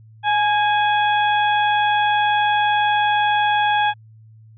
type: harmonic tone with a mistuned harmonic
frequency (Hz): 838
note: G#5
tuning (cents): +15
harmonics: 1 / 2 / 3 / 4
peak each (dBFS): -16 / -22 / -28 / -27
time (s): 0.23-3.94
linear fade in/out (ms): 50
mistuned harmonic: 2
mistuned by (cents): -38
effects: added 110 Hz sine -43 dBFS peak until 4.57 s